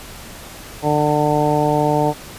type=harmonic tone; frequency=149.2 Hz; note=D3; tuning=28 cents sharp; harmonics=1 / 2 / 3 / 4 / 5 / 6; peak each=-21 / -21 / -21 / -21 / -21 / -21 dBFS; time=0.82-2.14 s; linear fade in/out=50 ms; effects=pink hiss -36 dBFS RMS until 2.38 s + resampled to 32000 Hz